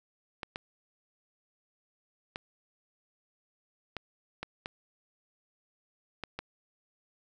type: clicks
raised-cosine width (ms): 0.3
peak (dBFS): -20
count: 8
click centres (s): 0.432 / 0.559 / 2.359 / 3.967 / 4.43 / 4.659 / 6.237 / 6.39
effects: none